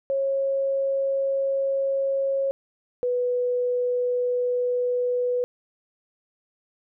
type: tone pair in turn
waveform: sine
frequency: 545 / 493.2 Hz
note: C#5 / B4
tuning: -29 / -2 cents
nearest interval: major second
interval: 173 cents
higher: first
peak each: -21 dBFS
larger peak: neither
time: 0.1-2.51 / 3.03-5.44 s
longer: neither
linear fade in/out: 0 ms
effects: none